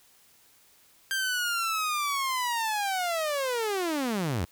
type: linear sweep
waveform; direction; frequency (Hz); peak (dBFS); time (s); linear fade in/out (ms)
sawtooth; down; 1589 to 74; -23; 1.11-4.45; 0
effects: white hiss -60 dBFS RMS until 4.51 s